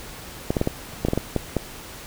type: clicks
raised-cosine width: 2 ms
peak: -7 dBFS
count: 10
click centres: 0.505 / 0.568 / 0.614 / 0.674 / 1.05 / 1.085 / 1.134 / 1.176 / 1.363 / 1.567 s
effects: pink hiss -39 dBFS RMS until 2.06 s